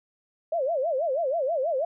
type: tone with vibrato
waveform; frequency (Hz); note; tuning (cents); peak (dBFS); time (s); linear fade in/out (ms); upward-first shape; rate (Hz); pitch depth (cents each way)
sine; 594; D5; +20; -23; 0.52-1.85; 5; sine; 6.2; 260
effects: none